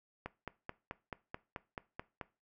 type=click train; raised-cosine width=0.5 ms; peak=-25 dBFS; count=10; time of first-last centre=0.26-2.212 s; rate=4.61 Hz; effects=noise-tail reverb RT60 0.3 s tail -19 dB re dry